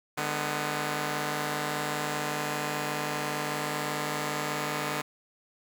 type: chord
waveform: 5% pulse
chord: G# diminished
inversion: second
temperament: just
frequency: 149.51 / 207.7 / 249.2 Hz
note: D3 / G#3 / B3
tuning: +31 / 0 / +16 cents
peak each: -20 / -26 / -24 dBFS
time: 0.17-5.02 s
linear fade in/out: 10 ms
effects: none